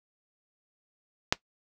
click, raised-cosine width 0.2 ms, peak -3 dBFS, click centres 1.325 s, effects noise-tail reverb RT60 0.1 s tail -19 dB re dry

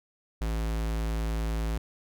square tone, 55 Hz, A1, in tune, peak -28 dBFS, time 0.41-1.78 s, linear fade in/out 5 ms, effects none

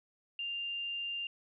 sine tone, 2794 Hz, F7, in tune, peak -35 dBFS, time 0.39-1.27 s, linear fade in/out 2 ms, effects none

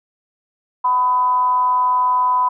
sine tone with frequency modulation, 1000 Hz, B5, 21 cents sharp, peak -13 dBFS, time 0.84-2.49 s, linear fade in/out 10 ms, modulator 254 Hz, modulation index 0.29, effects none

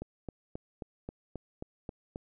click train, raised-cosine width 2 ms, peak -25 dBFS, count 9, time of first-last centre 0.02-2.159 s, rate 3.74 Hz, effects none

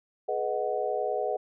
sine chord, G# minor seventh, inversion none, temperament equal with one note detuned, 423.3 / 493.9 / 622.3 / 740 Hz, G#4 / B4 / D#5 / F#5, +33 / 0 / 0 / 0 cents, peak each -32 dBFS, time 0.28-1.37 s, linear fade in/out 10 ms, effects none

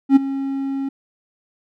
triangle tone with ADSR envelope, 272.4 Hz, C#4, 30 cents flat, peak -3 dBFS, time 0.09-0.89 s, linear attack 71 ms, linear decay 15 ms, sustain -16 dB, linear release 7 ms, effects none

